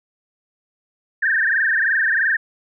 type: tone with frequency modulation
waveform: sine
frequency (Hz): 1699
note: G#6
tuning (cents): +39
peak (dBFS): -15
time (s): 1.22-2.37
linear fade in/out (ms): 10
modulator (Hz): 23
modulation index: 6.8
effects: none